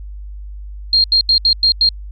sine tone bursts at uneven times, 4216 Hz, C8, 12 cents sharp, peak -8 dBFS, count 6, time 0.93-1.04 / 1.12-1.21 / 1.29-1.38 / 1.45-1.53 / 1.63-1.72 / 1.81-1.89 s, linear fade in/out 2 ms, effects added 50 Hz sine -27 dBFS peak until 2.11 s + MP3 64 kbps

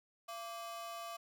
45% pulse ring-modulated tone, 923 Hz, A#5, 17 cents flat, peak -40 dBFS, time 0.28-1.17 s, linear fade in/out 10 ms, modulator 242 Hz, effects none

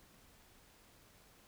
silence, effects pink hiss -64 dBFS RMS until 1.47 s

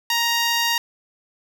10% pulse tone, 936 Hz, A#5, 7 cents sharp, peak -10 dBFS, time 0.1-0.78 s, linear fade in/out 2 ms, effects none

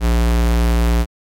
square tone, 58.27 Hz, A#1, in tune, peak -13 dBFS, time 0-1.06 s, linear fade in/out 50 ms, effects AAC 64 kbps

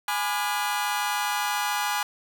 sawtooth chord, G# diminished seventh, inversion none, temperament just, 830.6 / 996.7 / 1196.1 / 1435.3 Hz, G#5 / B5 / D6 / F6, 0 / +16 / +31 / +47 cents, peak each -24 / -27 / -29 / -29 dBFS, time 0.08-2.03 s, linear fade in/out 2 ms, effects none

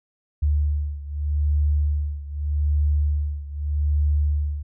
sine beating tone pair, 73.5 / 74.32 Hz, D2 / D2, +2 / +21 cents, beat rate 0.82 Hz, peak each -21 / -24 dBFS, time 0.42-4.63 s, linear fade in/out 10 ms, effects none

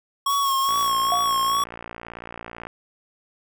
square tone with vibrato, 1100 Hz, C#6, 14 cents flat, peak -20 dBFS, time 0.26-1.64 s, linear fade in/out 5 ms, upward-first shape sine, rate 2.4 Hz, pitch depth 41 cents each way
blue noise with tremolo, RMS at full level -35 dBFS, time 0.29-0.9 s, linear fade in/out 10 ms, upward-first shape triangle, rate 6.3 Hz, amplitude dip 45%
click train, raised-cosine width 0.5 ms, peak -20 dBFS, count 116, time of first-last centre 0.69-2.669 s, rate 58.1 Hz
sine tone with exponential decay, 709 Hz, F5, 26 cents sharp, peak -19 dBFS, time 1.12-1.39 s, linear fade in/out 1 ms, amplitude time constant 57 ms
effects none

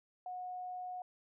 sine tone, 729 Hz, F#5, 26 cents flat, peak -40 dBFS, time 0.26-1.02 s, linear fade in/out 2 ms, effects none

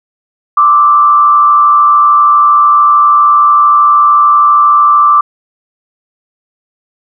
sine tone with frequency modulation, 1174.7 Hz, D6, in tune, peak -3 dBFS, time 0.57-5.21 s, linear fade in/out 5 ms, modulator 113 Hz, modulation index 0.54, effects none

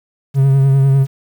triangle tone with vibrato, 136.2 Hz, C#3, 30 cents flat, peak -6 dBFS, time 0.34-1.07 s, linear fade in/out 50 ms, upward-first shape triangle, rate 10 Hz, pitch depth 35 cents each way, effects 7-bit

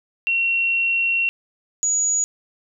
sine tone pair in turn, 2731 / 6822 Hz, F7 / G#8, -39 / +46 cents, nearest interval octave + major third, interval 1585 cents, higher second, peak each -17 dBFS, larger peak neither, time 0.27-1.29 / 1.83-2.24 s, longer first, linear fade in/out 0 ms, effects none

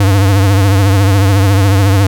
square tone with vibrato, 98 Hz, G2, in tune, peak -7 dBFS, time 0-2.07 s, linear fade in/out 5 ms, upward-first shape triangle, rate 14 Hz, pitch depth 92 cents each way, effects none

